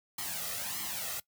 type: noise with flanger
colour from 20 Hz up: white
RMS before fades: -37 dBFS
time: 0.18-1.2 s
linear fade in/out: 5 ms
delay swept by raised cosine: 0.95 to 1.58 ms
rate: 1.6 Hz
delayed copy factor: +0.7
effects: noise-tail reverb RT60 0.1 s tail -20 dB re dry + high-pass 80 Hz 12 dB/octave